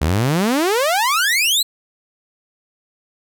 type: exponential sweep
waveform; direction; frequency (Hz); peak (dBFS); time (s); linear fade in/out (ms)
sawtooth; up; 69.8 to 4186; -11; 0.01-1.63; 10
effects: none